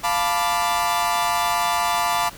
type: chord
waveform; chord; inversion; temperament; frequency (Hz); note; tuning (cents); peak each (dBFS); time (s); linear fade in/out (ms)
40% pulse; B half-diminished seventh; second; equal; 698.5 / 880 / 987.8 / 1174.7; F5 / A5 / B5 / D6; 0 / 0 / 0 / 0; -24; 0.03-2.3; 20
effects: pink hiss -41 dBFS RMS until 2.37 s